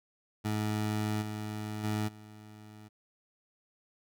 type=tone with level steps; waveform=20% pulse; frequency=106.6 Hz; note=G#2; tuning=46 cents sharp; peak=-25 / -31 / -25 / -44 dBFS; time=0.44-2.89 s; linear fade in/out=20 ms; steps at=1.21 / 1.83 / 2.07 s; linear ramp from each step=20 ms; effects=none